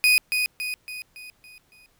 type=tone with echo; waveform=35% pulse; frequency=2489 Hz; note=D#7; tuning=in tune; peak=-13 dBFS; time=0.04-0.18 s; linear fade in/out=0 ms; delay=280 ms; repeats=6; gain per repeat=-6 dB; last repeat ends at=1.86 s; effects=pink hiss -64 dBFS RMS until 1.99 s